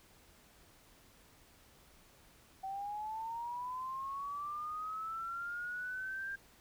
sine linear sweep, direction up, 763 to 1600 Hz, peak -38 dBFS, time 2.63-6.36 s, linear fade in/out 10 ms, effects pink hiss -63 dBFS RMS until 6.6 s

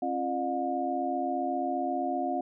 sine tone cluster, 269 / 344 / 610 / 718 Hz, C4 / F4 / D#5 / F5, +48 / -26 / -34 / +48 cents, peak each -33 / -36 / -36 / -30 dBFS, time 0.02-2.41 s, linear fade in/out 5 ms, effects none

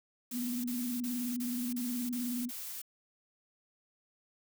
sine tone with vibrato, 244.2 Hz, B3, 19 cents flat, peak -33 dBFS, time 0.31-2.51 s, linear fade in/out 50 ms, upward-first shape triangle, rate 19 Hz, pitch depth 62 cents each way
blue noise bursts, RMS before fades -42 dBFS, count 7, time 0.31-2.818 s, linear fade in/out 5 ms, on 330 ms, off 33 ms
effects none

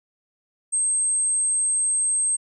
sine tone, 8372 Hz, C9, in tune, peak -19 dBFS, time 0.72-2.37 s, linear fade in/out 20 ms, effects none

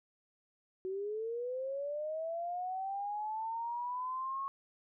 sine linear sweep, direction up, 370 to 1100 Hz, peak -35 dBFS, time 0.85-4.48 s, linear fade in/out 0 ms, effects none

